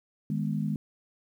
sine chord, G# minor, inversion second, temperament equal, 155.56 / 207.7 / 246.9 Hz, D#3 / G#3 / B3, 0 / 0 / 0 cents, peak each -30 / -30 / -35 dBFS, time 0.3-0.76 s, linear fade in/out 2 ms, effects 10-bit

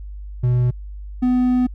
triangle tone pair in turn, 123.47 / 250.5 Hz, B2 / B3, 0 / +25 cents, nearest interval octave, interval 1225 cents, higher second, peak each -12 dBFS, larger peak neither, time 0.43-0.71 / 1.22-1.67 s, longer second, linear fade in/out 10 ms, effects added 50 Hz sine -30 dBFS peak until 1.74 s

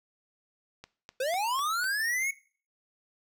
click train, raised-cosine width 0.2 ms, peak -27 dBFS, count 5, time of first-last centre 0.84-1.843 s, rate 3.99 Hz
square linear sweep, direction up, 493.9 to 2230 Hz, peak -28 dBFS, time 1.2-2.31 s, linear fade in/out 5 ms
effects noise-tail reverb RT60 0.4 s tail -18 dB re dry

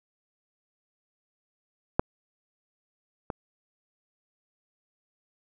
clicks, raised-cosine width 1 ms, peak -6 / -17 dBFS, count 2, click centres 1.995 / 3.302 s, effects none

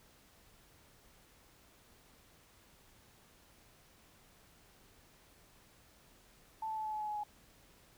sine tone with pitch steps, 881 / 874.4 / 867.9 / 861.4 / 854.9 / 848.5 / 842.2 / 835.9 Hz, A5 / A5 / A5 / A5 / G#5 / G#5 / G#5 / G#5, +2 / -11 / -24 / -37 / +50 / +37 / +24 / +11 cents, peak -36 dBFS, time 6.62-7.236 s, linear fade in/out 5 ms, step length 77 ms, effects pink hiss -64 dBFS RMS until 7.97 s

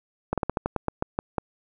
slowing click train, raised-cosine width 1 ms, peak -10 dBFS, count 11, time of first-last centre 0.33-1.382 s, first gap 47 ms, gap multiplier 1.17, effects none

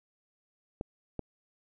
clicks, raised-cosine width 2 ms, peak -21 dBFS, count 2, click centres 0.811 / 1.193 s, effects none

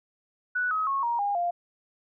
sine tone with pitch steps, 1479 / 1272.8 / 1095.3 / 942.5 / 811.1 / 698 Hz, F#6 / D#6 / C#6 / A#5 / G#5 / F5, -1 / +39 / -21 / +19 / -41 / -1 cents, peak -24 dBFS, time 0.55-1.51 s, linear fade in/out 10 ms, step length 160 ms, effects none

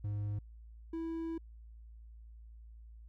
triangle tone pair in turn, 103.3 / 328 Hz, G#2 / E4, -9 / -9 cents, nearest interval octave + minor sixth, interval 2000 cents, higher second, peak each -32 / -34 dBFS, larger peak first, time 0.04-0.39 / 0.93-1.38 s, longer second, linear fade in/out 5 ms, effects added 56 Hz sine -50 dBFS peak until 3.08 s

